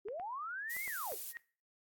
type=linear two-way sweep; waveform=sine; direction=up then down; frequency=370 to 2200 to 370 Hz; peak=-39 dBFS; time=0.05-1.15 s; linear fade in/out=10 ms; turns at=0.85 s
type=clicks; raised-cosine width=0.5 ms; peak=-36 dBFS; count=5; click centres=0.085 / 0.198 / 0.766 / 0.878 / 1.121 s
type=noise; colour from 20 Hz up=violet; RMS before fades=-42 dBFS; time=0.69-1.33 s; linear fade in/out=20 ms
type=tone with exponential growth; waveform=sine; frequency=1874 Hz; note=A#6; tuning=9 cents sharp; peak=-38 dBFS; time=1.29-1.37 s; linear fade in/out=0 ms; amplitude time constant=17 ms
effects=noise-tail reverb RT60 0.4 s tail -19 dB re dry + AAC 64 kbps